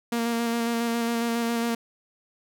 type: tone with vibrato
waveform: sawtooth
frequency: 233.1 Hz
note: A#3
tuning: in tune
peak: -20 dBFS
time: 0.12-1.75 s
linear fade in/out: 5 ms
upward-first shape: square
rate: 7.3 Hz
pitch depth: 15 cents each way
effects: none